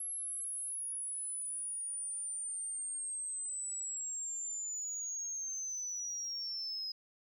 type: linear sweep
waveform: sine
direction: down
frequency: 11175 to 5050 Hz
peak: -36 dBFS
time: 0-6.92 s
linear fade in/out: 5 ms
effects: tanh soft clip ceiling -33 dBFS + 13-bit